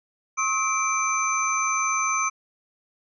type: tone cluster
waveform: sine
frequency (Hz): 1077 / 1281 / 2340 / 6130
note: C6 / E6 / D7 / G8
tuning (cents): +50 / -50 / -7 / -40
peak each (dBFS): -27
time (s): 0.37-2.3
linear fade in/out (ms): 20
effects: none